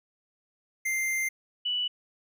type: tone pair in turn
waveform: square / sine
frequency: 2093 / 2960 Hz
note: C7 / F#7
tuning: 0 / 0 cents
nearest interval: tritone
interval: 600 cents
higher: second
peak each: -27 / -26 dBFS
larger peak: second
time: 0.85-1.29 / 1.65-1.88 s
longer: first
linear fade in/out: 10 ms
effects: none